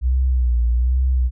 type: tone with vibrato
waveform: sine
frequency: 61.6 Hz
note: B1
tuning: 4 cents flat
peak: -14 dBFS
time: 0.01-1.31 s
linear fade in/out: 50 ms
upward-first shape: sine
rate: 1.2 Hz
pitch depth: 81 cents each way
effects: none

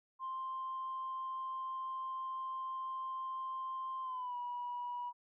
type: tone with pitch glide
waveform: sine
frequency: 1049 to 973.1 Hz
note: C6 to B5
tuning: +4 to -26 cents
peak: -37 dBFS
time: 0.19-5.13 s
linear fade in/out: 50 ms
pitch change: -130 cents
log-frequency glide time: 4.02-4.36 s
effects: tanh soft clip ceiling -34 dBFS

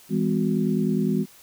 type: tone cluster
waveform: sine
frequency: 164.2 / 203.9 / 253.8 / 368.2 Hz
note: E3 / G#3 / B3 / F#4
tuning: -6 / -32 / +47 / -8 cents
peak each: -26 / -23 / -26 / -29 dBFS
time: 0.09-1.26 s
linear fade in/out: 50 ms
effects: white hiss -51 dBFS RMS until 1.42 s

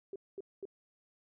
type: tone bursts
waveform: sine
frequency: 392 Hz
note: G4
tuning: in tune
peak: -39 dBFS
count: 3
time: 0.13-0.654 s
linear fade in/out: 2 ms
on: 28 ms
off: 220 ms
effects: none

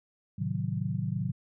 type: chord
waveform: sine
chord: A diminished seventh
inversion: none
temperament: equal with one note detuned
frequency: 110 / 132.64 / 155.56 / 185 Hz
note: A2 / C3 / Eb3 / Gb3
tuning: 0 / +24 / 0 / 0 cents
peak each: -34 dBFS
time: 0.38-1.32 s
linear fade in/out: 10 ms
effects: none

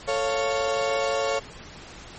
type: chord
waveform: 35% pulse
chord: A augmented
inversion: none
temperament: equal with one note detuned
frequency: 443.1 / 554.4 / 698.5 Hz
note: A4 / C#5 / E#5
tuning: +12 / 0 / 0 cents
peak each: -27 / -23 / -28 dBFS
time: 0.07-1.4 s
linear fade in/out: 20 ms
effects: pink hiss -43 dBFS RMS until 2.18 s + MP3 32 kbps

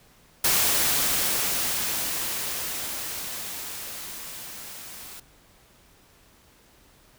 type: noise with level ramp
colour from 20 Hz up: white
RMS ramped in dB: -21 to -42 dBFS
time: 0.44-5.2 s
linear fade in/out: 5 ms
effects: pink hiss -57 dBFS RMS until 7.18 s

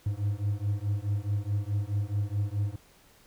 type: beating tone pair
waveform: triangle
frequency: 100 / 104.7 Hz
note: G2 / G#2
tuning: +35 / +15 cents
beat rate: 4.7 Hz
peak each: -28 dBFS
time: 0.06-2.76 s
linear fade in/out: 5 ms
effects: pink hiss -59 dBFS RMS until 3.26 s

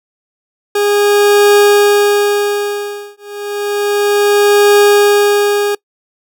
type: tone with tremolo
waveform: 40% pulse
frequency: 410.2 Hz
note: G#4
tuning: 21 cents flat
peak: -4 dBFS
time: 0.75-5.75 s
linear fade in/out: 5 ms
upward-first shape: triangle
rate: 0.31 Hz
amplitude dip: 100%
effects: noise-tail reverb RT60 0.1 s tail -24 dB re dry

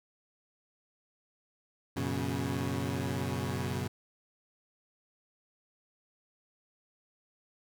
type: chord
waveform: 20% pulse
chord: F# suspended fourth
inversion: none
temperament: equal with one note detuned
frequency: 92.5 / 120.37 / 138.59 Hz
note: F#2 / B2 / C#3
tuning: 0 / -44 / 0 cents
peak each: -31 dBFS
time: 1.96-3.88 s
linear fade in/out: 10 ms
effects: none

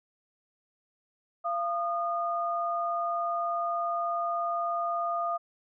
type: tone pair together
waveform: sine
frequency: 686.4 / 1223 Hz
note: F5 / D#6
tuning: -30 / -30 cents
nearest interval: minor seventh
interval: 1000 cents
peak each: -30 / -30 dBFS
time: 1.44-5.38 s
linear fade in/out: 20 ms
effects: none

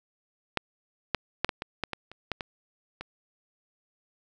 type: clicks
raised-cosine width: 0.3 ms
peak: -9 / -8 / -7 / -12 / -17 / -12 / -16 / -28 / -13 / -17 / -21 dBFS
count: 11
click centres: 0.573 / 1.147 / 1.446 / 1.492 / 1.621 / 1.837 / 1.933 / 2.116 / 2.317 / 2.408 / 3.01 s
effects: none

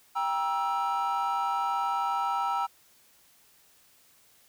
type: chord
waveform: triangle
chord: E diminished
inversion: first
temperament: just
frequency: 791.1 / 949.3 / 1318.5 Hz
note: G5 / Bb5 / E6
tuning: +16 / +31 / 0 cents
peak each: -28 dBFS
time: 0.15-2.67 s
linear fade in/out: 20 ms
effects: tanh soft clip ceiling -18 dBFS + white hiss -61 dBFS RMS until 4.48 s

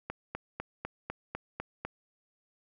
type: click train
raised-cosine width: 0.5 ms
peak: -20 dBFS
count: 8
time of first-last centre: 0.1-1.85 s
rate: 4 Hz
effects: none

